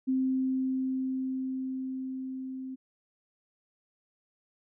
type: tone with level ramp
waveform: sine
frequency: 261.4 Hz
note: C4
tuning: 1 cent flat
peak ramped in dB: -24 to -36 dBFS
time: 0.07-2.76 s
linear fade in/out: 20 ms
effects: none